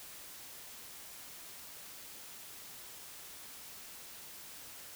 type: silence
effects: white hiss -50 dBFS RMS until 4.95 s